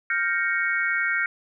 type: chord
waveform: sine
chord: G half-diminished seventh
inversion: third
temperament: equal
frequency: 1396.9 / 1568 / 1864.7 / 2217 Hz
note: F6 / G6 / Bb6 / Db7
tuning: 0 / 0 / 0 / 0 cents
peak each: -27 dBFS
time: 0.1-1.26 s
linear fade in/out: 2 ms
effects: none